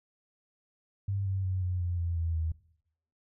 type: tone with pitch steps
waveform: sine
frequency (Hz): 98.8 / 95.93 / 93.15 / 90.44 / 87.82 / 85.27 / 82.79 / 80.39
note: G2 / G2 / F#2 / F#2 / F2 / F2 / E2 / E2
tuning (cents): +14 / -37 / +12 / -39 / +10 / -41 / +8 / -43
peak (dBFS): -28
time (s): 1.08-2.52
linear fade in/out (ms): 5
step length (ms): 180
effects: noise-tail reverb RT60 0.7 s tail -19 dB re dry